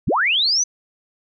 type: linear sweep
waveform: sine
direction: up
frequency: 35.49 to 6190 Hz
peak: -15 dBFS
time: 0.07-0.64 s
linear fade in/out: 10 ms
effects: none